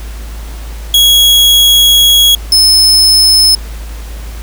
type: tone pair in turn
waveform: 40% pulse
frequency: 3322 / 5216 Hz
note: G#7 / E8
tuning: 0 / -19 cents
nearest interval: minor sixth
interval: 781 cents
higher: second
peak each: -3 dBFS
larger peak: neither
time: 0.94-2.35 / 2.52-3.55 s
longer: first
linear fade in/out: 2 ms
effects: added 54 Hz sine -21 dBFS peak until 4.42 s + pink hiss -33 dBFS RMS until 4.42 s